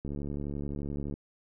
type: click train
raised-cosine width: 3 ms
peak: -24 dBFS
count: 79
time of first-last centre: 0.05-1.139 s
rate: 71.6 Hz
effects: none